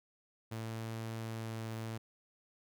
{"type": "tone", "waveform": "sawtooth", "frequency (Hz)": 112.4, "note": "A2", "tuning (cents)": 37, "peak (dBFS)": -35, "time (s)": [0.51, 1.98], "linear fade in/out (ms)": 10, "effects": []}